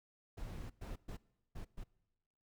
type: noise bursts at uneven times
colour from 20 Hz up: brown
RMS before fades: -45 dBFS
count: 5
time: 0.37-0.7 / 0.81-0.96 / 1.08-1.17 / 1.55-1.65 / 1.77-1.84 s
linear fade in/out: 10 ms
effects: noise-tail reverb RT60 1.0 s tail -22 dB re dry